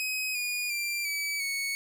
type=tone with pitch steps; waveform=sawtooth; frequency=2529 / 2447 / 2368 / 2291 / 2217 Hz; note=D#7 / D#7 / D7 / D7 / C#7; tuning=+28 / -29 / +14 / -44 / 0 cents; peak=-26 dBFS; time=0-1.75 s; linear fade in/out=0 ms; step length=350 ms; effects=none